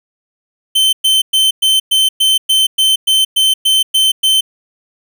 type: tone bursts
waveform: 45% pulse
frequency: 3087 Hz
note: G7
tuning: 27 cents flat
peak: -8 dBFS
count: 13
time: 0.75-4.41 s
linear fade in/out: 10 ms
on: 180 ms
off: 110 ms
effects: none